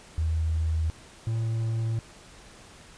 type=tone pair in turn; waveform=sine / triangle; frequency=80 / 113.14 Hz; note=D#2 / A2; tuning=+49 / +49 cents; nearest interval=tritone; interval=600 cents; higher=second; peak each=-23 dBFS; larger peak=neither; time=0.18-0.9 / 1.27-1.99 s; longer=neither; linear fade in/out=0 ms; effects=pink hiss -50 dBFS RMS until 2.97 s + resampled to 22050 Hz